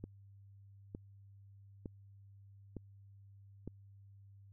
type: click train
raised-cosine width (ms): 3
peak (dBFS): -30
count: 5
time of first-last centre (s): 0.04-3.676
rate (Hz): 1.1
effects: added 99 Hz sine -56 dBFS peak until 4.52 s